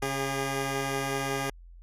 10% pulse tone pair together, 137 / 405.6 Hz, C#3 / G#4, -20 / -41 cents, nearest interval octave + perfect fifth, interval 1879 cents, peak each -23 dBFS, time 0.02-1.5 s, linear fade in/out 5 ms, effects added 43 Hz sine -46 dBFS peak until 1.82 s + resampled to 32000 Hz

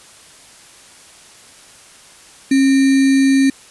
sine tone with sample-and-hold, 270.8 Hz, C#4, 40 cents flat, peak -9 dBFS, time 2.51-3.5 s, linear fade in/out 5 ms, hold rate 2100 Hz, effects white hiss -43 dBFS RMS until 3.7 s + resampled to 24000 Hz

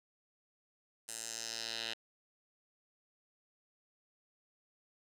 10% pulse tone with band-pass filter sweep, 113.8 Hz, A#2, 41 cents flat, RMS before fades -42 dBFS, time 1.08-1.94 s, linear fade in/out 10 ms, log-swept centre 8700 to 3400 Hz, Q 2.3, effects none

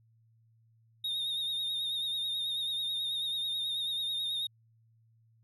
triangle tone with vibrato, 3700 Hz, A#7, 14 cents flat, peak -30 dBFS, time 1.04-4.47 s, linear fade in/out 5 ms, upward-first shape sine, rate 9.2 Hz, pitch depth 44 cents each way, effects added 113 Hz sine -63 dBFS peak until 5.43 s

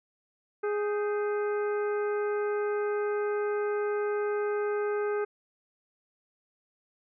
harmonic tone with a mistuned harmonic, 415.3 Hz, G#4, in tune, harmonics 1 / 2 / 3 / 4 / 5 / 6, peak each -27 / -40 / -39 / -40 / -48 / -53 dBFS, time 0.63-5.25 s, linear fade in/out 10 ms, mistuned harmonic 4, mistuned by -110 cents, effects none

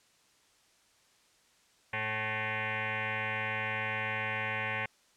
sine tone with frequency modulation, 110 Hz, A2, in tune, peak -31 dBFS, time 1.93-4.86 s, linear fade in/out 5 ms, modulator 327 Hz, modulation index 7.5, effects white hiss -66 dBFS RMS until 5.16 s + low-pass 8000 Hz 12 dB/octave

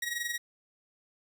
sawtooth tone with amplitude modulation, 1900 Hz, A#6, 33 cents sharp, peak -26 dBFS, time 0.02-0.38 s, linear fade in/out 5 ms, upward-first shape sine, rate 21.8 Hz, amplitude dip 65%, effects none

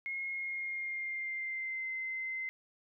sine tone with pitch glide, 2156 to 2067 Hz, C#7 to C7, -49 to -22 cents, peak -35 dBFS, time 0.06-2.49 s, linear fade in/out 0 ms, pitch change -73 cents, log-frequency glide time 0.3-1.91 s, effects none

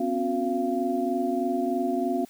sine tone cluster, 250.3 / 273.5 / 361.5 / 687 Hz, B3 / C#4 / F#4 / F5, +23 / -23 / -40 / -29 cents, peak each -29 dBFS, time 0-2.25 s, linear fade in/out 5 ms, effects white hiss -55 dBFS RMS until 2.29 s

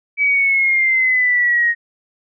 sine exponential sweep, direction down, 2293 to 1867 Hz, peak -12 dBFS, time 0.17-1.75 s, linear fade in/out 50 ms, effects none

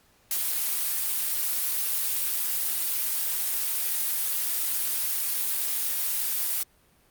blue noise, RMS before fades -27 dBFS, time 0.31-6.63 s, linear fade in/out 2 ms, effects pink hiss -62 dBFS RMS until 7.1 s + Opus 48 kbps

